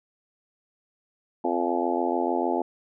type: harmonic tone with a mistuned harmonic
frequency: 86.7 Hz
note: F2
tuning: 12 cents flat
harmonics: 3 / 4 / 5 / 6 / 7 / 8 / 9 / 10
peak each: -30 / -28 / -32 / -34 / -34 / -30 / -35 / -30 dBFS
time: 1.44-2.62 s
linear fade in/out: 5 ms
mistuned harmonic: 10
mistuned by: -24 cents
effects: none